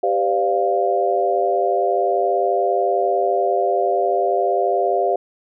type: chord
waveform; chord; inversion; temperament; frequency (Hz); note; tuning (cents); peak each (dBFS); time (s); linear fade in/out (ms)
sine; G dominant seventh; none; equal with one note detuned; 392 / 506.9 / 587.3 / 698.5; G4 / B4 / D5 / F5; 0 / +45 / 0 / 0; -21 / -23 / -23 / -19; 0.03-5.16; 5
effects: none